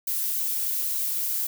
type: noise with flanger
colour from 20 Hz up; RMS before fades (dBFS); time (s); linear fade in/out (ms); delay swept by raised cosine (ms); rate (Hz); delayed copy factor
violet; -27; 0.07-1.47; 5; 1.3 to 3.3; 3.2; +0.5
effects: none